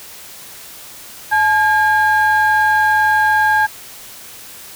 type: tone pair together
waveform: sine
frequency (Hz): 858.7 / 1621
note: A5 / G#6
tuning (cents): -42 / -42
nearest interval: major seventh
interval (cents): 1100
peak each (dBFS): -12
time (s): 1.31-3.67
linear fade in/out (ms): 20
effects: tanh soft clip ceiling -6 dBFS + white hiss -36 dBFS RMS until 4.75 s